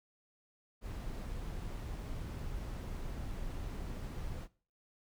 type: noise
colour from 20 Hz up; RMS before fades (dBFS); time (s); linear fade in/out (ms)
brown; -41; 0.81-4.48; 50
effects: noise-tail reverb RT60 0.4 s tail -20 dB re dry